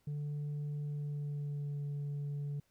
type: tone with pitch glide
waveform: sine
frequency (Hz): 146.83 to 144.06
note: D3 to D3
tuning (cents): 0 to -33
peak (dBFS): -33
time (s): 0.07-2.6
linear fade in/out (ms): 5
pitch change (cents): -33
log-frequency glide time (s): 0.85-1.81
effects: tanh soft clip ceiling -35 dBFS + pink hiss -75 dBFS RMS until 2.7 s